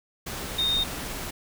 sine tone in noise, 3684 Hz, A#7, 21 cents flat, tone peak -22 dBFS, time 0.58-0.84 s, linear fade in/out 10 ms, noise pink, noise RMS -34 dBFS, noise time 0.26-1.31 s, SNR +9 dB, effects none

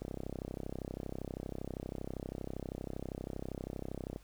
click train, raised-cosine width 2 ms, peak -26 dBFS, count 136, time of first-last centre 0.02-4.161 s, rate 32.6 Hz, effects added 50 Hz sine -56 dBFS peak until 4.23 s + pink hiss -65 dBFS RMS until 4.23 s

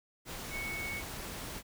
sine tone in noise, 2217 Hz, C#7, in tune, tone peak -37 dBFS, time 0.5-1.03 s, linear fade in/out 50 ms, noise pink, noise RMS -42 dBFS, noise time 0.25-1.63 s, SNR +2 dB, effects none

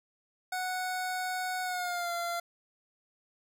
25% pulse tone with pitch glide, 738 to 688.6 Hz, F#5 to F5, -5 to -25 cents, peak -28 dBFS, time 0.52-2.4 s, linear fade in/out 5 ms, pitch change -120 cents, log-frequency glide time 1.63-2.12 s, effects none

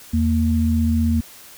sine tone pair together, 81.9 / 230.3 Hz, E2 / A#3, -11 / -21 cents, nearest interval octave + tritone, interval 1790 cents, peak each -18 dBFS, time 0.13-1.21 s, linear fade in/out 10 ms, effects white hiss -43 dBFS RMS until 1.57 s

